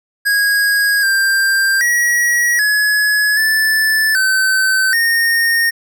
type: tone with pitch steps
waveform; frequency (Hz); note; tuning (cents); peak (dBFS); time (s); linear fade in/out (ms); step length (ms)
square; 1646 / 1583 / 1913 / 1692 / 1752 / 1534 / 1845; G#6 / G6 / A#6 / G#6 / A6 / G6 / A#6; -16 / +17 / +44 / +32 / -8 / -38 / -18; -12; 0.25-5.71; 20; 780
effects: none